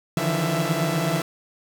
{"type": "tone cluster", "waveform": "sawtooth", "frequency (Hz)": [146.8, 157.9, 165.3, 174.4, 665], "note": ["D3", "D#3", "E3", "F3", "E5"], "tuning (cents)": [0, 26, 5, -2, 15], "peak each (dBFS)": -24, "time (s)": [0.17, 1.22], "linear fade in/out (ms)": 2, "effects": []}